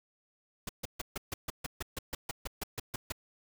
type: noise bursts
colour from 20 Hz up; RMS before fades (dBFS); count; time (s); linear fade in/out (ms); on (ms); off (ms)
pink; -36; 16; 0.67-3.122; 5; 22; 140
effects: none